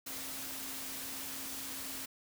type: tone in noise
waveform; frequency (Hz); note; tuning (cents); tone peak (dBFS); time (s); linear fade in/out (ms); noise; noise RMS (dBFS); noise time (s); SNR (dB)
sine; 267.7; C4; +40; -52; 0.06-2.06; 10; white; -42; 0.06-2.06; -13
effects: none